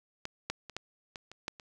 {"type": "clicks", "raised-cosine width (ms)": 0.2, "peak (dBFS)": [-19, -15, -27, -19, -24, -30, -17, -30], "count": 8, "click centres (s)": [0.254, 0.5, 0.697, 0.766, 1.158, 1.316, 1.481, 1.598], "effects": []}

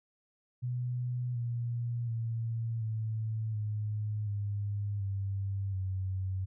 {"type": "tone with pitch steps", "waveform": "sine", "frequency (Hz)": [123.47, 118.85, 114.41, 110.13, 106.01, 102.04, 98.22, 94.55], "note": ["B2", "A#2", "A#2", "A2", "G#2", "G#2", "G2", "F#2"], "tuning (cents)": [0, 34, -32, 2, 36, -30, 4, 38], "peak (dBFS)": -31, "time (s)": [0.62, 6.46], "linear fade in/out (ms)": 20, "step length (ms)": 730, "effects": []}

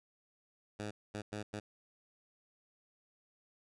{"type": "tone bursts at uneven times", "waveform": "10% pulse", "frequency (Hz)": 104.9, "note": "G#2", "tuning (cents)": 18, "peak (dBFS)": -31, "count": 4, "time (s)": [[0.79, 0.91], [1.14, 1.22], [1.32, 1.43], [1.53, 1.6]], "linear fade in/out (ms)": 10, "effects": ["resampled to 22050 Hz"]}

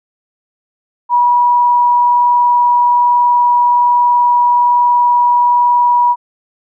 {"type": "tone with frequency modulation", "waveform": "sine", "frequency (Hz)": 969, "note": "B5", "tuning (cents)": -33, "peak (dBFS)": -7, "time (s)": [1.09, 6.16], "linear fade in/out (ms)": 50, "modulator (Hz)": 21.2, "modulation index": 0.24, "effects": []}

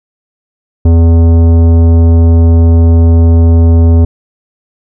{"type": "tone with tanh clipping", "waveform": "triangle", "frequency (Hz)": 83.2, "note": "E2", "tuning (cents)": 17, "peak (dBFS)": -4, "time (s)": [0.85, 4.05], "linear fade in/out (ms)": 5, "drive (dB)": 18, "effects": []}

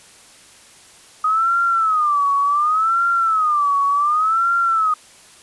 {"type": "tone with vibrato", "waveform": "sine", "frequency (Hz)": 1244.5, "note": "D#6", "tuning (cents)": 0, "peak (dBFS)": -14, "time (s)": [1.24, 4.94], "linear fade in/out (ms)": 5, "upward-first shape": "sine", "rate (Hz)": 0.68, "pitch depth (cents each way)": 180, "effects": ["white hiss -46 dBFS RMS until 5.42 s", "resampled to 24000 Hz"]}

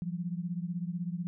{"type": "beating tone pair", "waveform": "sine", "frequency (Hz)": [170.2, 186.2], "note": ["F3", "F#3"], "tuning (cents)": [-44, 11], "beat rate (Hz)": 16, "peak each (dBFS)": [-34, -37], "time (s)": [0.02, 1.27], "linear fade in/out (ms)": 0, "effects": []}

